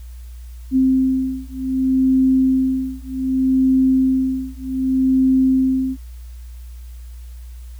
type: beating tone pair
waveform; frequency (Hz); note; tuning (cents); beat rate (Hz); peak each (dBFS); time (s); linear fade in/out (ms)
sine; 261.6 / 262.25; C4 / C4; 0 / +4; 0.65; -17; 0.71-5.97; 50
effects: added 60 Hz sine -32 dBFS peak until 7.79 s + white hiss -53 dBFS RMS until 7.79 s